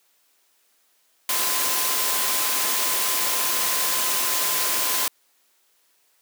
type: tone in noise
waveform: sine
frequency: 1031 Hz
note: C6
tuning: 26 cents flat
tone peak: -33 dBFS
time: 1.29-5.08 s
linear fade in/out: 2 ms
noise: white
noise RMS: -23 dBFS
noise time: 1.29-5.08 s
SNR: -13 dB
effects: white hiss -64 dBFS RMS until 6.21 s + high-pass 300 Hz 12 dB/octave